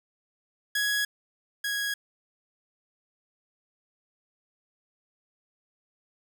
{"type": "tone pair in turn", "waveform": "sawtooth", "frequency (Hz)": [1669, 1655.6], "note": ["G#6", "G#6"], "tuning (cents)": [8, -6], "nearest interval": "unison", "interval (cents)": 14, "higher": "first", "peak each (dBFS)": [-21, -24], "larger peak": "first", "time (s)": [[0.75, 1.05], [1.64, 1.94]], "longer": "neither", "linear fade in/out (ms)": 5, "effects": []}